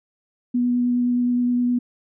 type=tone with vibrato; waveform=sine; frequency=244.6 Hz; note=B3; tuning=16 cents flat; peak=-17 dBFS; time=0.54-1.79 s; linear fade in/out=10 ms; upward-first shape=sine; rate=9.6 Hz; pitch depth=9 cents each way; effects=none